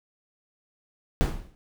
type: noise with exponential decay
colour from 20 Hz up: brown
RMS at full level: -18 dBFS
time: 1.21-1.55 s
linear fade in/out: 0 ms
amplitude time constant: 73 ms
effects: none